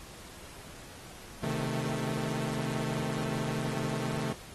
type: chord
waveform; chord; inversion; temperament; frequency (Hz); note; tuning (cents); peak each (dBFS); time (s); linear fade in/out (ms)
sawtooth; A diminished; first; equal; 130.81 / 155.56 / 220; C3 / Eb3 / A3; 0 / 0 / 0; -32; 1.43-4.33; 5
effects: pink hiss -49 dBFS RMS until 4.54 s + AAC 32 kbps